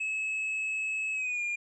triangle tone with pitch glide, 2585 to 2412 Hz, E7 to D7, -34 to +46 cents, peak -28 dBFS, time 0-1.56 s, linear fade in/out 10 ms, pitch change -120 cents, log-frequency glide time 1.13-1.42 s, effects resampled to 22050 Hz

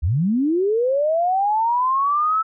sine linear sweep, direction up, 65.41 to 1322 Hz, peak -16 dBFS, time 0.02-2.43 s, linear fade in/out 20 ms, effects none

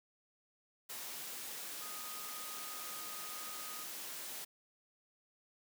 sine tone in noise, 1244.5 Hz, D#6, in tune, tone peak -51 dBFS, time 1.81-3.84 s, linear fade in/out 10 ms, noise white, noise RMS -45 dBFS, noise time 0.89-4.45 s, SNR -9 dB, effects high-pass 200 Hz 12 dB/octave

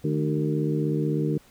harmonic tone with a mistuned harmonic, 76.1 Hz, D#2, 38 cents flat, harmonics 2 / 3 / 4 / 5 / 6, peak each -25 / -32 / -28 / -31 / -32 dBFS, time 0.04-1.38 s, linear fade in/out 5 ms, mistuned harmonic 3, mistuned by -77 cents, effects pink hiss -56 dBFS RMS until 1.5 s

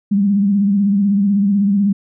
sine tone with vibrato, 200.4 Hz, G3, 38 cents sharp, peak -11 dBFS, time 0.11-1.93 s, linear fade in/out 10 ms, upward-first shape sine, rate 16 Hz, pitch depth 62 cents each way, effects none

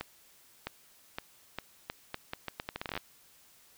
accelerating click train, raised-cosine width 0.3 ms, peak -19 dBFS, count 19, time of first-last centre 0.01-2.976 s, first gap 660 ms, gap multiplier 0.78, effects white hiss -61 dBFS RMS until 3.77 s

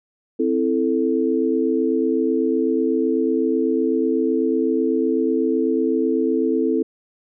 sine chord, A minor, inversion first, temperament equal, 261.6 / 329.6 / 440 Hz, C4 / E4 / A4, 0 / 0 / 0 cents, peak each -21 dBFS, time 0.39-6.83 s, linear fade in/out 10 ms, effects none

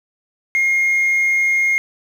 sine tone, 2137 Hz, C7, 36 cents sharp, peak -11 dBFS, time 0.55-1.78 s, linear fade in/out 0 ms, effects tanh soft clip ceiling -12 dBFS + 7-bit

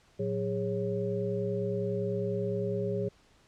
sine tone cluster, 113.2 / 183.1 / 408.8 / 549 Hz, A2 / F#3 / G#4 / C#5, +50 / -18 / -27 / -17 cents, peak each -35 / -35 / -32 / -36 dBFS, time 0.19-3.09 s, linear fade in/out 10 ms, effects pink hiss -63 dBFS RMS until 3.47 s + low-pass 7000 Hz 12 dB/octave

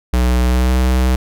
square tone with pitch glide, 61.74 to 63.51 Hz, B1 to B1, 0 to +49 cents, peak -12 dBFS, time 0.13-1.16 s, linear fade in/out 5 ms, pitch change +49 cents, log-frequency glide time 0.44-0.74 s, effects none

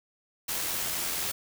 white noise with amplitude modulation, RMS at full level -30 dBFS, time 0.48-1.32 s, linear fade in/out 10 ms, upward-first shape sine, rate 84.5 Hz, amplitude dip 30%, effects none

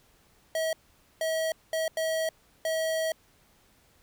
square tone bursts at uneven times, 642 Hz, E5, 46 cents flat, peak -27 dBFS, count 5, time 0.55-0.73 / 1.21-1.52 / 1.73-1.88 / 1.97-2.29 / 2.65-3.12 s, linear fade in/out 2 ms, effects pink hiss -63 dBFS RMS until 4.02 s

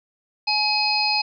harmonic tone with a mistuned harmonic, 846 Hz, G#5, 32 cents sharp, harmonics 1 / 3 / 5 / 6, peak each -24 / -24 / -24 / -24 dBFS, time 0.47-1.22 s, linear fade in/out 10 ms, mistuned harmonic 6, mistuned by -40 cents, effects none

